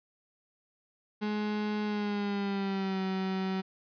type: tone with pitch glide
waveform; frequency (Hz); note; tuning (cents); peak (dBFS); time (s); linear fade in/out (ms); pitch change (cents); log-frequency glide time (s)
35% pulse; 210.5 to 189.71; G#3 to F#3; +24 to +44; -28; 1.21-3.62; 20; -180; 1.84-3.02
effects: resampled to 11025 Hz